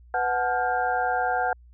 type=tone cluster; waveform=sine; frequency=496.4 / 737 / 866 / 1408 / 1592 Hz; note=B4 / F#5 / A5 / F6 / G6; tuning=+9 / -7 / -28 / +14 / +26 cents; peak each=-31 / -24 / -31 / -31 / -31 dBFS; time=0.14-1.53 s; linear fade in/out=2 ms; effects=added 60 Hz sine -48 dBFS peak until 1.73 s